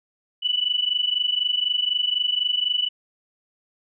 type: tone pair together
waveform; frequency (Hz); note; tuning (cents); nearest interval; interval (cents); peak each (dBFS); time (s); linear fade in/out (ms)
sine; 2955 / 2979; F#7 / F#7; -3 / +11; unison; 14; -23; 0.42-2.89; 20
effects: none